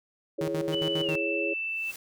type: chord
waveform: sine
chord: C# minor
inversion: first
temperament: just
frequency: 332.6 / 415.8 / 554.4 Hz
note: E4 / G#4 / C#5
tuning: +16 / +2 / 0 cents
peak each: -32 / -33 / -32 dBFS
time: 0.38-1.54 s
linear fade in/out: 10 ms
type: tone with tremolo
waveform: sawtooth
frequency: 156.8 Hz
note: D#3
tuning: 14 cents sharp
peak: -27 dBFS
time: 0.41-1.16 s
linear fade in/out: 2 ms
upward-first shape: square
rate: 7.4 Hz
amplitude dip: 80%
type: tone with pitch glide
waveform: sine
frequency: 2979 to 2654 Hz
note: F#7 to E7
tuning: +11 to +11 cents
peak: -29 dBFS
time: 0.72-1.92 s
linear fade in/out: 20 ms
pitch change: -200 cents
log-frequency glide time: 1.03-1.13 s
type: noise with exponential growth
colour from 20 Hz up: white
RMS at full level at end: -41 dBFS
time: 1.59-1.96 s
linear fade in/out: 2 ms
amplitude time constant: 79 ms
effects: none